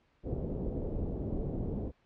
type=low-pass noise; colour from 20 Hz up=pink; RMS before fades=-35 dBFS; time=0.23-1.92 s; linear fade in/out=50 ms; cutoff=520 Hz; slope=24 dB/octave; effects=pink hiss -70 dBFS RMS until 2.05 s + low-pass 3000 Hz 12 dB/octave